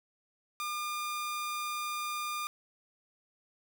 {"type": "tone", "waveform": "sawtooth", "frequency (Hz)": 1206, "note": "D6", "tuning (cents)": 46, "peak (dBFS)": -30, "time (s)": [0.6, 2.47], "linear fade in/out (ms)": 0, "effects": []}